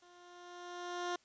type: tone with level ramp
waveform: 15% pulse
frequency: 353.1 Hz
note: F4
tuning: 19 cents sharp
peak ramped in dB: -54 to -28 dBFS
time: 0.02-1.16 s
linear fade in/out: 5 ms
effects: white hiss -69 dBFS RMS until 1.24 s + resampled to 16000 Hz